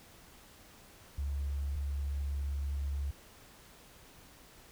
sine tone pair in turn, 70.3 / 70.3 Hz, C#2 / C#2, +25 / +25 cents, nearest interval unison, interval 0 cents, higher neither, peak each -32 / -32 dBFS, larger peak neither, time 1.18-1.76 / 1.76-3.11 s, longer second, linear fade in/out 5 ms, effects pink hiss -57 dBFS RMS until 4.71 s

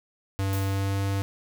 square tone with pitch glide, 97.4 to 98.42 Hz, G2 to G2, -11 to +7 cents, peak -25 dBFS, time 0.39-1.22 s, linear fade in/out 0 ms, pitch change +18 cents, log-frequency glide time 0.64-0.97 s
blue noise with exponential decay, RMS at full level -36 dBFS, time 0.53-0.99 s, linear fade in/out 0 ms, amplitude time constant 100 ms
effects none

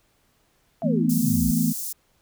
sine exponential sweep, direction down, 698.5 to 54.3 Hz, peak -27 dBFS, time 0.82-1.51 s, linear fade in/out 0 ms
sine chord, E suspended fourth, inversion none, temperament equal, 164.81 / 220 / 246.9 Hz, E3 / A3 / B3, 0 / 0 / 0 cents, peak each -24 / -23 / -23 dBFS, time 0.83-1.73 s, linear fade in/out 20 ms
white high-pass noise, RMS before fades -31 dBFS, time 1.09-1.93 s, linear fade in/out 10 ms, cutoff 5700 Hz, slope 24 dB/octave
effects pink hiss -65 dBFS RMS until 2.21 s

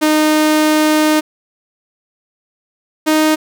sawtooth tone pair in turn, 307.5 / 310.5 Hz, D#4 / D#4, -20 / -3 cents, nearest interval unison, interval 17 cents, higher second, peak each -6 dBFS, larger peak neither, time 0.01-1.21 / 3.06-3.36 s, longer first, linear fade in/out 20 ms, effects none

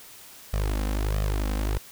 sawtooth tone with flanger, 51.3 Hz, G#1, 21 cents flat, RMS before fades -26 dBFS, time 0.53-1.78 s, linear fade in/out 5 ms, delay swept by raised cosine 1.6 to 3.9 ms, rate 1.5 Hz, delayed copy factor +1, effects white hiss -47 dBFS RMS until 1.91 s

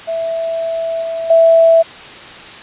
sine tone with level steps, 659.3 Hz, E5, in tune, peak -16 / -18 / -5 dBFS, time 0.07-1.83 s, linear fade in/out 20 ms, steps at 1.02 / 1.3 s, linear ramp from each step 5 ms, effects white hiss -33 dBFS RMS until 2.62 s + resampled to 8000 Hz

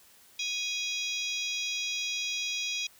harmonic tone with a mistuned harmonic, 827 Hz, G#5, 8 cents flat, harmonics 3 / 4 / 5 / 6 / 7 / 8, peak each -34 / -36 / -38 / -40 / -41 / -42 dBFS, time 0.39-2.87 s, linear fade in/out 5 ms, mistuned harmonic 5, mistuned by -120 cents, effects white hiss -58 dBFS RMS until 2.99 s

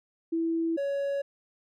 sine / triangle tone pair in turn, 329.6 / 559.4 Hz, E4 / C#5, 0 / +16 cents, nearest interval major sixth, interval 916 cents, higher second, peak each -25 dBFS, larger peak neither, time 0.32-0.77 / 0.77-1.22 s, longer neither, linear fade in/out 10 ms, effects none

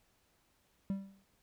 triangle tone with exponential decay, 195.4 Hz, G3, 5 cents flat, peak -28 dBFS, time 0.9-1.24 s, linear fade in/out 0 ms, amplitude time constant 72 ms, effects pink hiss -73 dBFS RMS until 1.42 s

